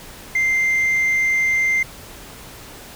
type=tone; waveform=sine; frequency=2090 Hz; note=C7; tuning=2 cents flat; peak=-13 dBFS; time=0.35-1.83 s; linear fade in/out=5 ms; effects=tanh soft clip ceiling -14 dBFS + pink hiss -39 dBFS RMS until 2.95 s